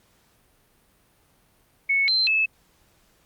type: tone with pitch steps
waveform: sine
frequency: 2207 / 4109 / 2607 Hz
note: C#7 / C8 / E7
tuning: -8 / -32 / -20 cents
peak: -18 dBFS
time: 1.89-2.46 s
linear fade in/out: 10 ms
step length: 190 ms
effects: pink hiss -62 dBFS RMS until 3.25 s + Opus 48 kbps